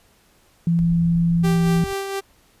sine tone, 168.8 Hz, E3, 41 cents sharp, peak -15 dBFS, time 0.67-1.84 s, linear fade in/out 2 ms
pink low-pass noise, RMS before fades -34 dBFS, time 0.79-1.93 s, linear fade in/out 0 ms, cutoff 120 Hz, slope 48 dB/octave
sawtooth tone with tremolo, 392 Hz, G4, in tune, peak -19 dBFS, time 1.43-2.21 s, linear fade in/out 20 ms, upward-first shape sine, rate 4.3 Hz, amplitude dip 40%
effects pink hiss -57 dBFS RMS until 2.6 s + resampled to 32000 Hz

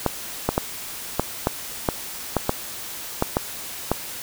clicks, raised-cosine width 1 ms, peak -4 dBFS, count 11, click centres 0.063 / 0.49 / 0.579 / 1.196 / 1.471 / 1.888 / 2.367 / 2.494 / 3.224 / 3.369 / 3.916 s, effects white hiss -34 dBFS RMS until 4.22 s

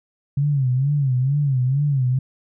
sine tone with vibrato, 135.8 Hz, C#3, 35 cents flat, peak -16 dBFS, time 0.37-2.19 s, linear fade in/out 5 ms, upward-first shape sine, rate 2.2 Hz, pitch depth 140 cents each way, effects none

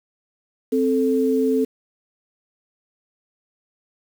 sine tone pair together, 261.6 / 440 Hz, C4 / A4, 0 / 0 cents, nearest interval major sixth, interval 900 cents, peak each -19 dBFS, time 0.72-1.65 s, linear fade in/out 10 ms, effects 7-bit

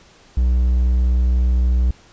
triangle tone, 61.74 Hz, B1, in tune, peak -11 dBFS, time 0.37-1.91 s, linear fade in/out 5 ms, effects pink hiss -49 dBFS RMS until 2.12 s + resampled to 16000 Hz

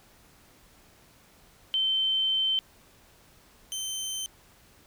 sine / 20% pulse tone pair in turn, 3094 / 3094 Hz, G7 / G7, -23 / -23 cents, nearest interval unison, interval 0 cents, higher neither, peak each -23 / -26 dBFS, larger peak first, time 1.74-2.59 / 3.72-4.26 s, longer first, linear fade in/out 0 ms, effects pink hiss -58 dBFS RMS until 4.86 s

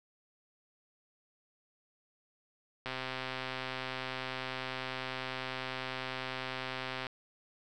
click train, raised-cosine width 0.3 ms, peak -21 dBFS, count 548, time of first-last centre 2.86-7.068 s, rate 130 Hz, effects none

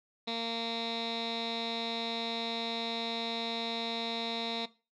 15% pulse tone with low-pass filter, 230 Hz, A#3, 23 cents flat, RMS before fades -35 dBFS, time 0.27-4.66 s, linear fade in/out 10 ms, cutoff 3900 Hz, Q 7.7, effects noise-tail reverb RT60 0.3 s tail -17 dB re dry

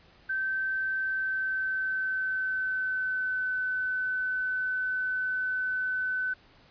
sine tone with pitch glide, 1547 to 1511.7 Hz, G6 to F#6, -23 to +37 cents, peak -27 dBFS, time 0.29-6.34 s, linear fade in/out 10 ms, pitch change -40 cents, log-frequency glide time 1.01-3.55 s, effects pink hiss -58 dBFS RMS until 6.7 s + resampled to 11025 Hz

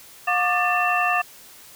sine tone cluster, 718 / 1128 / 1199 / 1771 / 2696 Hz, F5 / C#6 / D6 / A6 / E7, +48 / +30 / +36 / +11 / +38 cents, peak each -23 / -31 / -24 / -25 / -24 dBFS, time 0.27-1.22 s, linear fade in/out 10 ms, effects white hiss -46 dBFS RMS until 1.75 s

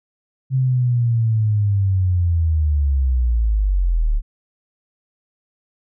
sine linear sweep, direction down, 133 to 34.65 Hz, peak -14 dBFS, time 0.5-4.22 s, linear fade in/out 50 ms, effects none

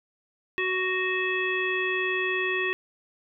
harmonic tone, 371.6 Hz, F#4, 7 cents sharp, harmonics 1 / 3 / 5 / 7 / 9, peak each -29 / -35 / -28 / -30 / -39 dBFS, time 0.58-2.73 s, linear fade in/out 0 ms, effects none

